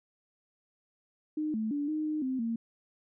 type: tone with pitch steps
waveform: sine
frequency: 306.3 / 218.8 / 289.3 / 308.2 / 306.4 / 260.2 / 229.3 Hz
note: D#4 / A3 / D4 / D#4 / D#4 / C4 / A#3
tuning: -27 / -9 / -26 / -16 / -27 / -9 / -28 cents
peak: -29 dBFS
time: 1.37-2.56 s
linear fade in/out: 5 ms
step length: 170 ms
effects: none